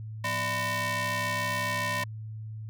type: ring-modulated tone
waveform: sawtooth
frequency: 415.3 Hz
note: G#4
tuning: in tune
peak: -21 dBFS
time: 0.24-2.04 s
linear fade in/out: 5 ms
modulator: 1420 Hz
effects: added 109 Hz sine -36 dBFS peak until 2.69 s